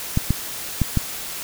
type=clicks; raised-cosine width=5 ms; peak=-5 dBFS; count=4; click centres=0.174 / 0.306 / 0.817 / 0.973 s; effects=white hiss -31 dBFS RMS until 1.43 s